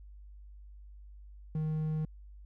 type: tone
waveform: triangle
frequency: 155.8 Hz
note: D#3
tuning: 3 cents sharp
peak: -28 dBFS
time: 1.55-2.05 s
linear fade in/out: 2 ms
effects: added 50 Hz sine -48 dBFS peak until 2.45 s